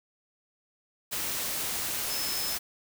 sine tone in noise, 5210 Hz, E8, 21 cents flat, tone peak -34 dBFS, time 2.09-2.56 s, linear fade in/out 20 ms, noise white, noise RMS -32 dBFS, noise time 1.11-2.59 s, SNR -5 dB, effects none

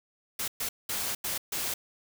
white noise bursts at uneven times, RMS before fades -32 dBFS, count 5, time 0.39-0.48 / 0.6-0.69 / 0.89-1.15 / 1.24-1.38 / 1.52-1.74 s, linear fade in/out 5 ms, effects none

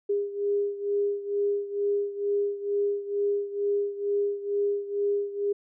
sine beating tone pair, 405.2 / 407.4 Hz, G#4 / G#4, -43 / -33 cents, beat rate 2.2 Hz, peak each -26 / -30 dBFS, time 0.09-5.53 s, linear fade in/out 10 ms, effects none

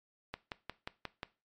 click train, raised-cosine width 0.3 ms, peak -22 dBFS, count 6, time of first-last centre 0.34-1.231 s, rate 5.61 Hz, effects noise-tail reverb RT60 0.3 s tail -18 dB re dry + MP3 64 kbps

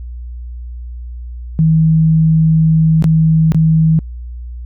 sine tone with dropouts, 160 Hz, D#3, 49 cents sharp, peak -7 dBFS, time 1.59-3.99 s, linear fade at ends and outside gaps 0 ms, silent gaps 3.024-3.042 / 3.52-3.546 s, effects added 60 Hz sine -24 dBFS peak until 4.65 s

